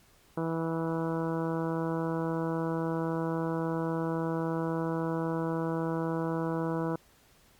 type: harmonic tone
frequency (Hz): 163.7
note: E3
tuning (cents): -12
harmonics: 1 / 2 / 3 / 4 / 5 / 6 / 7 / 8 / 9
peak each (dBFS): -33 / -33 / -35 / -41 / -44 / -40 / -47 / -45 / -47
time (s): 0.37-6.96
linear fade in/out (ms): 5
effects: pink hiss -62 dBFS RMS until 7.59 s + Opus 48 kbps